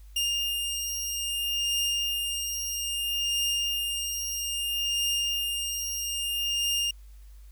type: beating tone pair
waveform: sawtooth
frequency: 2814 / 2814.61 Hz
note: F7 / F7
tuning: +12 / +13 cents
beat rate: 0.61 Hz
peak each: -30 / -25 dBFS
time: 0.16-6.91 s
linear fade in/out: 5 ms
effects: added 50 Hz sine -45 dBFS peak until 7.51 s + white hiss -64 dBFS RMS until 7.51 s